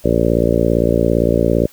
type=harmonic tone; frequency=57.6 Hz; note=A#1; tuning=20 cents flat; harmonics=1 / 2 / 3 / 4 / 5 / 6 / 7 / 8 / 9 / 10; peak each=-21 / -21 / -21 / -21 / -21 / -21 / -21 / -21 / -21 / -21 dBFS; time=0.04-1.67 s; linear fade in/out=10 ms; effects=white hiss -46 dBFS RMS until 1.72 s